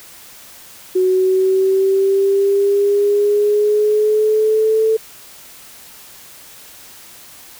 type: linear sweep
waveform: sine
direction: up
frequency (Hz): 369.2 to 443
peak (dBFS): -11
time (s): 0.95-4.97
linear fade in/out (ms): 10
effects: white hiss -40 dBFS RMS until 7.59 s